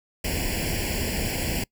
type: noise with comb filter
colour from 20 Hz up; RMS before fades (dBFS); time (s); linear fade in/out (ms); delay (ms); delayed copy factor
pink; -27; 0.24-1.64; 5; 0.4; +1
effects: noise-tail reverb RT60 0.1 s tail -25 dB re dry